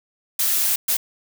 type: noise bursts at uneven times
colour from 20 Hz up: blue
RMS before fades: -20 dBFS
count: 2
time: 0.39-0.76 / 0.88-0.97 s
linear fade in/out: 5 ms
effects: none